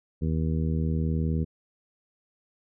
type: harmonic tone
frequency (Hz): 79.6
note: D#2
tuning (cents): +40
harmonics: 1 / 2 / 3 / 4 / 5 / 6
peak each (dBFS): -27 / -27 / -32 / -39 / -39 / -41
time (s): 0.21-1.45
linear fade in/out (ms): 20
effects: none